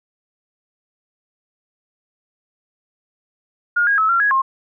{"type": "tone with pitch steps", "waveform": "sine", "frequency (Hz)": [1424, 1636, 1296, 1372, 1665, 1067], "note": ["F6", "G#6", "E6", "F6", "G#6", "C6"], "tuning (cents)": [33, -26, -30, -31, 4, 34], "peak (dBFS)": -13, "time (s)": [3.76, 4.42], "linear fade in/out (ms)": 10, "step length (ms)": 110, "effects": []}